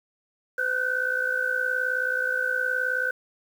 sine tone cluster, 509 / 1477 / 1536 Hz, C5 / F#6 / G6, -48 / -3 / -36 cents, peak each -32 / -27 / -26 dBFS, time 0.58-3.11 s, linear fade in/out 5 ms, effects 8-bit

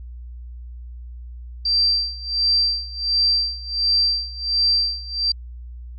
sine tone with tremolo, 4699 Hz, D8, in tune, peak -14 dBFS, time 1.65-5.32 s, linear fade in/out 5 ms, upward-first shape sine, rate 1.4 Hz, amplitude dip 90%, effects added 60 Hz sine -33 dBFS peak until 5.98 s

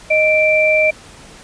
sine tone pair together, 621.4 / 2349 Hz, D#5 / D7, -2 / 0 cents, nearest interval octave + major seventh, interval 2302 cents, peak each -13 dBFS, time 0.1-0.91 s, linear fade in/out 10 ms, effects pink hiss -40 dBFS RMS until 1.43 s + resampled to 22050 Hz

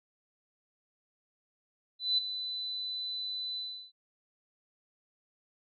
sine tone with ADSR envelope, 4001 Hz, B7, 22 cents sharp, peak -23 dBFS, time 1.99-3.92 s, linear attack 190 ms, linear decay 10 ms, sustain -11 dB, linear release 350 ms, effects none

